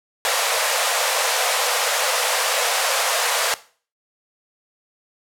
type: high-pass noise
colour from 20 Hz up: pink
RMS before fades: -20 dBFS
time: 0.25-3.54 s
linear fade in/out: 0 ms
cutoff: 470 Hz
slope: 96 dB/octave
effects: noise-tail reverb RT60 0.4 s tail -17 dB re dry + low-pass 12000 Hz 12 dB/octave